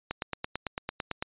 click train, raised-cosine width 0.3 ms, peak -15 dBFS, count 11, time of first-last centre 0.11-1.225 s, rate 8.97 Hz, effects resampled to 8000 Hz

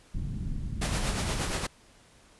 pink low-pass noise, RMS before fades -33 dBFS, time 0.14-1.52 s, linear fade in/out 10 ms, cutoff 220 Hz, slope 24 dB/octave
pink noise with tremolo, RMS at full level -30 dBFS, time 0.81-1.67 s, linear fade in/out 10 ms, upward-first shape sine, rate 8.5 Hz, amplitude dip 45%
effects pink hiss -58 dBFS RMS until 2.39 s + resampled to 24000 Hz

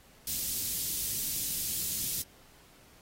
white band-stop noise, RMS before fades -33 dBFS, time 0.27-2.22 s, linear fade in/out 2 ms, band 220 to 4300 Hz, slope 12 dB/octave, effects pink hiss -59 dBFS RMS until 3.01 s + AAC 48 kbps

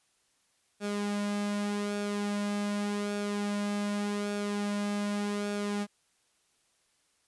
sawtooth tone with flanger, 205 Hz, G#3, 22 cents flat, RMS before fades -32 dBFS, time 0.8-5.87 s, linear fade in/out 50 ms, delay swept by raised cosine 0.99 to 2.79 ms, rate 0.85 Hz, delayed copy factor -0.5, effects white hiss -71 dBFS RMS until 7.27 s + resampled to 24000 Hz

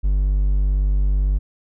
triangle tone, 49 Hz, G1, in tune, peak -13 dBFS, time 0.03-1.39 s, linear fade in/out 20 ms, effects none

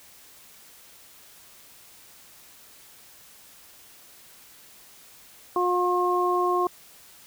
harmonic tone, 358 Hz, F4, 43 cents sharp, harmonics 1 / 2 / 3, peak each -24 / -28 / -24 dBFS, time 5.56-6.67 s, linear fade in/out 2 ms, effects white hiss -51 dBFS RMS until 7.26 s

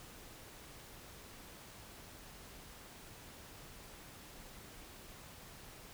silence, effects pink hiss -54 dBFS RMS until 5.93 s

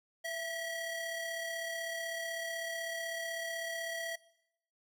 35% pulse ring-modulated tone, 1300 Hz, E6, 24 cents flat, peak -32 dBFS, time 0.24-4.16 s, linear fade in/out 10 ms, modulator 632 Hz, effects noise-tail reverb RT60 0.8 s tail -20 dB re dry

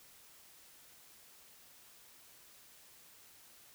silence, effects white hiss -60 dBFS RMS until 3.74 s

